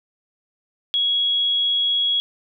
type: tone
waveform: sine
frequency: 3328 Hz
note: G#7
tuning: 3 cents sharp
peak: -17 dBFS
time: 0.94-2.2 s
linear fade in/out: 0 ms
effects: none